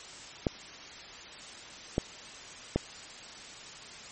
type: clicks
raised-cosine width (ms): 2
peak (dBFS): -12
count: 3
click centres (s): 0.468 / 1.981 / 2.76
effects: white hiss -46 dBFS RMS until 4.11 s + MP3 32 kbps